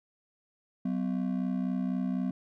triangle ring-modulated tone, 220 Hz, A3, in tune, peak -23 dBFS, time 0.85-2.31 s, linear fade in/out 5 ms, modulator 32 Hz, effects none

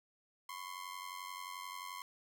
sawtooth ring-modulated tone, 1053 Hz, C6, 11 cents sharp, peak -37 dBFS, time 0.49-2.02 s, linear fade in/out 0 ms, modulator 45.7 Hz, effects none

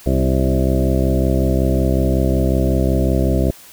harmonic tone with a mistuned harmonic, 65.41 Hz, C2, in tune, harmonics 1 / 2 / 3 / 4 / 5 / 6 / 8 / 9 / 10, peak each -17 / -20 / -22 / -23 / -24 / -25 / -26 / -27 / -27 dBFS, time 0.06-3.51 s, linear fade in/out 5 ms, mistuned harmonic 5, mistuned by +17 cents, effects white hiss -42 dBFS RMS until 3.72 s

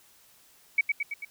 sine tone with echo, 2266 Hz, C#7, 37 cents sharp, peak -18 dBFS, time 0.78-0.81 s, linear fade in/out 5 ms, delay 110 ms, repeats 4, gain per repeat -4 dB, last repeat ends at 1.25 s, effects white hiss -59 dBFS RMS until 1.3 s

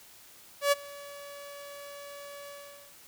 sawtooth tone with ADSR envelope, 570 Hz, C#5, 48 cents sharp, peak -16 dBFS, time 0.61-2.96 s, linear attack 110 ms, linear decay 22 ms, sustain -23 dB, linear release 470 ms, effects white hiss -54 dBFS RMS until 3.07 s

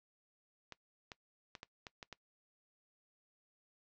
clicks, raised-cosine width 0.2 ms, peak -29 dBFS, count 7, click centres 0.723 / 1.118 / 1.552 / 1.631 / 1.868 / 2.028 / 2.127 s, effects noise-tail reverb RT60 0.1 s tail -20 dB re dry + low-pass 6000 Hz 12 dB/octave

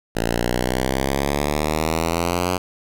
5% pulse exponential sweep, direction up, 56.2 to 91.7 Hz, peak -8 dBFS, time 0.15-2.58 s, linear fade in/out 10 ms, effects none

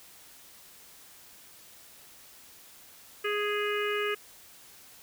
harmonic tone, 415.3 Hz, G#4, in tune, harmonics 1 / 3 / 4 / 5 / 6 / 7, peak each -30 / -35 / -36 / -37 / -38 / -38 dBFS, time 3.24-4.15 s, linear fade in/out 10 ms, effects white hiss -53 dBFS RMS until 5.02 s

